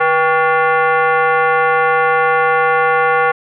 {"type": "tone with frequency modulation", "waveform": "sine", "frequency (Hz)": 152.4, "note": "D#3", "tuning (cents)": -36, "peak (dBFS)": -10, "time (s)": [0, 3.32], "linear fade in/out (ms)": 10, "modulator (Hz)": 638, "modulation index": 2.5, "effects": []}